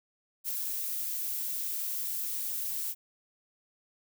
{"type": "noise with ADSR envelope", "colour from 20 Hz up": "violet", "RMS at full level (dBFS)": -31, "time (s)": [0.44, 2.95], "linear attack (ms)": 50, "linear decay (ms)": 5, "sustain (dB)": -3, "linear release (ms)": 46, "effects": []}